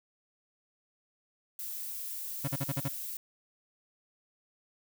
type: noise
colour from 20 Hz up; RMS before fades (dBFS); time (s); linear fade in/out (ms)
violet; -39; 1.59-3.17; 2
type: tone bursts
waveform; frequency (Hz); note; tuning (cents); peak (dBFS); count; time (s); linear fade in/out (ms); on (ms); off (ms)
35% pulse; 138.3; C#3; -4; -28; 6; 2.44-2.885; 10; 40; 41
effects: none